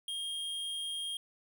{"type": "tone", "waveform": "square", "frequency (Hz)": 3231, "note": "G#7", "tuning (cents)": -48, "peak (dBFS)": -36, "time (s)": [0.08, 1.17], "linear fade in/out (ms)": 2, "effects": []}